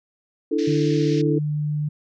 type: chord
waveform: sine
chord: D suspended second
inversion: none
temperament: equal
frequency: 293.7 / 329.6 / 440 Hz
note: D4 / E4 / A4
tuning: 0 / 0 / 0 cents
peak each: -23 dBFS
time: 0.51-1.39 s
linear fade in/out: 10 ms
type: band-pass noise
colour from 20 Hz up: white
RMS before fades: -39 dBFS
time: 0.58-1.22 s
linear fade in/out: 10 ms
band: 1700 to 5900 Hz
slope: 48 dB/octave
type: tone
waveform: sine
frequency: 149.4 Hz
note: D3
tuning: 30 cents sharp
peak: -21 dBFS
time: 0.67-1.89 s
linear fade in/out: 10 ms
effects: none